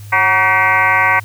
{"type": "tone with frequency modulation", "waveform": "sine", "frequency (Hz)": 1532, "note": "G6", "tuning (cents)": -40, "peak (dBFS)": -9, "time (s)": [0.12, 1.2], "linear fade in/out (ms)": 10, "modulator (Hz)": 197, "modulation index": 3.8, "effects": ["added 103 Hz sine -30 dBFS peak until 1.24 s", "white hiss -43 dBFS RMS until 1.24 s"]}